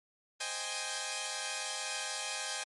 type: chord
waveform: 5% pulse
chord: Ab major seventh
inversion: first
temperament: equal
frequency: 523.3 / 622.3 / 784 / 830.6 Hz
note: C5 / Eb5 / G5 / Ab5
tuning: 0 / 0 / 0 / 0 cents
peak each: -32 / -31 / -30 / -27 dBFS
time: 0.4-2.64 s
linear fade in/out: 10 ms
effects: MP3 48 kbps